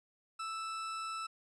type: tone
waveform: 40% pulse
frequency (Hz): 1318.5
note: E6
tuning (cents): 0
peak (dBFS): -37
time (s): 0.39-1.27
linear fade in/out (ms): 10
effects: resampled to 22050 Hz + 12-bit